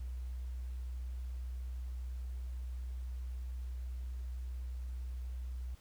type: tone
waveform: sine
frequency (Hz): 62.2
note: B1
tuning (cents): +13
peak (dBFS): -38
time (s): 0-5.75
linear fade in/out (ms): 5
effects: pink hiss -65 dBFS RMS until 5.8 s